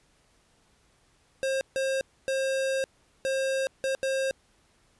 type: tone bursts at uneven times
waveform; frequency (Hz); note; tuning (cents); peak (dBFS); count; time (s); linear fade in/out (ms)
square; 534; C5; +35; -26; 6; 1.43-1.61 / 1.76-2.01 / 2.28-2.84 / 3.25-3.67 / 3.84-3.95 / 4.03-4.31; 0
effects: pink hiss -65 dBFS RMS until 4.99 s + resampled to 24000 Hz